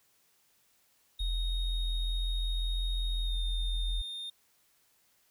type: tone with pitch glide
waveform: triangle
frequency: 3729 to 3650 Hz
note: A#7 to A#7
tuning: 0 to -37 cents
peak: -36 dBFS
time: 1.19-4.3 s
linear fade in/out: 5 ms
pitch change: -37 cents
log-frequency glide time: 3.23-3.36 s
type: tone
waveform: sine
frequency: 42.74 Hz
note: F1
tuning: 37 cents flat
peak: -29 dBFS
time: 1.2-4.02 s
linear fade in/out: 10 ms
effects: white hiss -69 dBFS RMS until 5.3 s